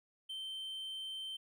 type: tone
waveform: triangle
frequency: 3110 Hz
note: G7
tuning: 14 cents flat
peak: -39 dBFS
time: 0.29-1.37 s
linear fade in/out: 10 ms
effects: none